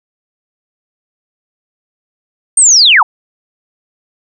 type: linear sweep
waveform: sine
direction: down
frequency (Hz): 8870 to 776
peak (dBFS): -3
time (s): 2.57-3.03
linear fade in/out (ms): 5
effects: none